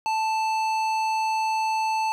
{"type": "tone with tanh clipping", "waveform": "sine", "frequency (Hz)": 880, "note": "A5", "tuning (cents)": 0, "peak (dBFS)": -24, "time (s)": [0.06, 2.12], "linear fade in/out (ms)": 0, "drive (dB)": 15, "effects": []}